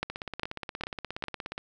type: two click trains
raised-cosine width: 0.3 ms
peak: -13 / -19 dBFS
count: 4 / 26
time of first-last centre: 0.03-1.24 / 0.1-1.579 s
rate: 2.48 / 16.9 Hz
effects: none